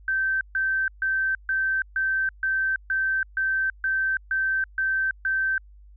sine tone bursts, 1552 Hz, G6, 18 cents flat, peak -21 dBFS, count 12, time 0.08-5.58 s, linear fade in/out 2 ms, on 330 ms, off 140 ms, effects added 50 Hz sine -46 dBFS peak until 5.96 s

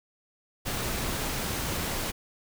pink noise, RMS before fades -31 dBFS, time 0.65-2.12 s, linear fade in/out 20 ms, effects none

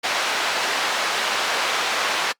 pink band-pass noise, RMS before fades -23 dBFS, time 0.03-2.33 s, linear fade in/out 20 ms, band 720 to 4700 Hz, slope 12 dB/octave, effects noise-tail reverb RT60 0.1 s tail -24 dB re dry + Opus 48 kbps

